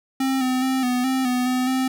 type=tone with pitch steps; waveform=square; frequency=265.8 / 255.9 / 262.2 / 248.6 / 262 / 249.3 / 253.5 / 260.3 Hz; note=C4 / C4 / C4 / B3 / C4 / B3 / B3 / C4; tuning=+27 / -38 / +4 / +12 / +2 / +16 / +45 / -9 cents; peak=-20 dBFS; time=0.2-1.88 s; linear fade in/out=5 ms; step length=210 ms; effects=none